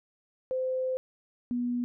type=tone pair in turn; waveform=sine; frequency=516 / 243.5 Hz; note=C5 / B3; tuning=-24 / -24 cents; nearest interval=octave + minor second; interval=1300 cents; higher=first; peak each=-27 / -27 dBFS; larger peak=neither; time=0.51-0.97 / 1.51-1.84 s; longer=first; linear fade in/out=0 ms; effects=none